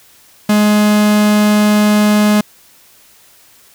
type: tone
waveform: 45% pulse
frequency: 209.8 Hz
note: G#3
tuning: 18 cents sharp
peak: -8 dBFS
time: 0.49-2.41 s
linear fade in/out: 5 ms
effects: white hiss -46 dBFS RMS until 3.74 s